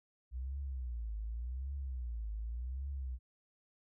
sine tone with vibrato, 60.6 Hz, B1, 32 cents flat, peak -37 dBFS, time 0.31-3.19 s, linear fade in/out 50 ms, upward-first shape triangle, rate 0.87 Hz, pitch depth 260 cents each way, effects none

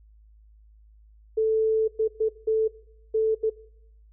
sine tone bursts at uneven times, 440 Hz, A4, in tune, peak -19 dBFS, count 6, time 1.37-1.88 / 1.99-2.08 / 2.2-2.29 / 2.47-2.68 / 3.14-3.35 / 3.43-3.5 s, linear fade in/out 10 ms, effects noise-tail reverb RT60 0.7 s tail -19 dB re dry + added 53 Hz sine -51 dBFS peak until 4.12 s

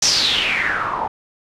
white noise with low-pass filter sweep, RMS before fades -19 dBFS, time 0.02-1.08 s, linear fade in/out 5 ms, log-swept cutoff 6100 to 830 Hz, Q 6.4, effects none

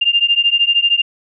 sine beating tone pair, 2794 / 2807 Hz, F7 / F7, 0 / +8 cents, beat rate 13 Hz, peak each -14 dBFS, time 0.01-1.02 s, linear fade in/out 10 ms, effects none

